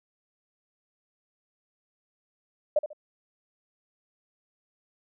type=tone with echo; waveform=sine; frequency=600 Hz; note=D5; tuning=37 cents sharp; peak=-18 dBFS; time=2.76-2.79 s; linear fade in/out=5 ms; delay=71 ms; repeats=2; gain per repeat=-11 dB; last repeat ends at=2.932 s; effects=none